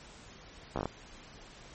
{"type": "slowing click train", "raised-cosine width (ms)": 1, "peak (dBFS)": -18, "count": 6, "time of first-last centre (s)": [0.76, 0.856], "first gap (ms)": 14, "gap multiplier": 1.16, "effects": ["pink hiss -52 dBFS RMS until 1.74 s", "MP3 32 kbps"]}